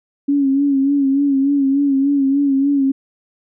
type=tone with vibrato; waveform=sine; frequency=277.2 Hz; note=C#4; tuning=in tune; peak=-12 dBFS; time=0.28-2.92 s; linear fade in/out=10 ms; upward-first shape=sine; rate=3.4 Hz; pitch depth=53 cents each way; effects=none